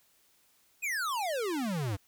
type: exponential sweep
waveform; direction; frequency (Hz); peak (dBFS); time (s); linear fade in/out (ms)
square; down; 2583 to 92.5; -31; 0.82-1.97; 20
effects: white hiss -67 dBFS RMS until 2.07 s